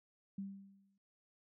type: tone with exponential decay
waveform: sine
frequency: 196.3 Hz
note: G3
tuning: 3 cents sharp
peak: -38 dBFS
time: 0.38-0.98 s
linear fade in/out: 5 ms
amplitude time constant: 130 ms
effects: noise-tail reverb RT60 0.1 s tail -24 dB re dry